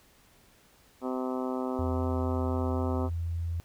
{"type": "harmonic tone", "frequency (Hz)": 128.5, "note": "C3", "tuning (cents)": -31, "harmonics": [2, 3, 4, 5, 6, 7, 8, 9, 10], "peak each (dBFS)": [-32, -36, -38, -40, -42, -43, -44, -45, -46], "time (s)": [1.01, 3.1], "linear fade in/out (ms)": 50}
{"type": "tone", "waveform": "sine", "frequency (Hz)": 84.4, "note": "E2", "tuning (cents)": 41, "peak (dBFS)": -29, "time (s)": [1.79, 3.6], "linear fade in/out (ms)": 0}
{"effects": ["pink hiss -61 dBFS RMS until 3.64 s"]}